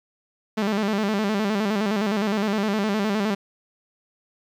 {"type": "tone with vibrato", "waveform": "sawtooth", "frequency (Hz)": 207.7, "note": "G#3", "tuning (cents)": 0, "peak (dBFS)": -17, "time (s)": [0.57, 3.35], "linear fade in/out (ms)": 10, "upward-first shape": "square", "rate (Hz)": 9.7, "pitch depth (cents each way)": 82, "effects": ["low-pass 5000 Hz 12 dB/octave", "9-bit"]}